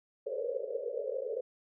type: band-pass noise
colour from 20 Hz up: white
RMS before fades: -36 dBFS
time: 0.26-1.41 s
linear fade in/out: 10 ms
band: 430 to 560 Hz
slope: 96 dB/octave
effects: none